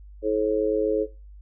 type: harmonic tone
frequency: 107.8 Hz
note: A2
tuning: 35 cents flat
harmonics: 3 / 4 / 5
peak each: -27 / -23 / -25 dBFS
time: 0.22-1.07 s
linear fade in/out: 50 ms
effects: noise-tail reverb RT60 0.3 s tail -19 dB re dry + added 50 Hz sine -42 dBFS peak until 1.41 s